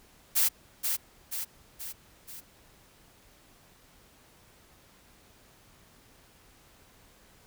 blue noise with echo, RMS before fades -24 dBFS, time 0.35-0.49 s, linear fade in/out 20 ms, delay 480 ms, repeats 4, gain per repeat -5 dB, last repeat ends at 2.41 s, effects pink hiss -59 dBFS RMS until 7.46 s

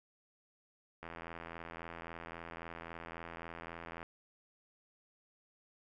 click train, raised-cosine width 0.5 ms, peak -30 dBFS, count 252, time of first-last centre 1.03-4.029 s, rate 83.7 Hz, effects none

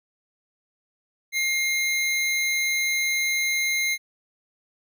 square tone pair together, 2125 / 4011 Hz, C7 / B7, +26 / +26 cents, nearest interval major seventh, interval 1100 cents, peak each -23 / -31 dBFS, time 1.32-3.98 s, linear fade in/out 50 ms, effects none

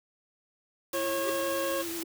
white noise, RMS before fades -38 dBFS, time 0.93-2.03 s, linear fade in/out 2 ms
sine tone with vibrato, 336.1 Hz, E4, 34 cents sharp, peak -35 dBFS, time 0.93-2.04 s, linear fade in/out 10 ms, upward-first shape sine, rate 10 Hz, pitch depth 34 cents each way
harmonic tone, 545 Hz, C#5, 29 cents flat, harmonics 1 / 2 / 3 / 5 / 6, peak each -30 / -36 / -40 / -44 / -46 dBFS, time 0.93-1.83 s, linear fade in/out 20 ms
square tone with exponential growth, 392 Hz, G4, in tune, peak -29 dBFS, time 1.18-1.3 s, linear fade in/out 5 ms, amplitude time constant 25 ms
effects none

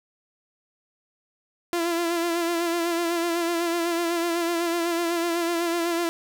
sawtooth tone with vibrato, 340 Hz, F4, 46 cents flat, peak -19 dBFS, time 1.73-6.09 s, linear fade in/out 0 ms, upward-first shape sine, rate 8 Hz, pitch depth 41 cents each way, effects none

